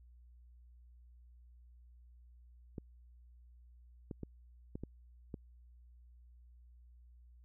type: clicks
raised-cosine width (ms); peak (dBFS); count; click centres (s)
3; -29; 6; 2.782 / 4.112 / 4.233 / 4.755 / 4.836 / 5.342
effects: added 60 Hz sine -57 dBFS peak until 7.44 s